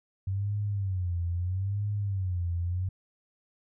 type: tone with vibrato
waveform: sine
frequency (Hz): 94.3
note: F#2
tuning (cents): +33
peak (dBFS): -27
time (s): 0.27-2.89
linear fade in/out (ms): 5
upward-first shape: sine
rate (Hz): 0.77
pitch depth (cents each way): 160
effects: none